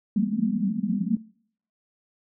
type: band-pass noise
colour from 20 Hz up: white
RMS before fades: -25 dBFS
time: 0.16-1.17 s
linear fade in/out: 2 ms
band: 180 to 240 Hz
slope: 96 dB/octave
effects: noise-tail reverb RT60 0.6 s tail -22 dB re dry